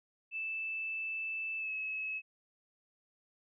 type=tone with pitch glide; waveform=sine; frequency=2637 to 2580 Hz; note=E7 to E7; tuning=0 to -38 cents; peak=-35 dBFS; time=0.31-2.22 s; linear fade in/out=50 ms; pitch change=-38 cents; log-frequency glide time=1.58-1.71 s; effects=none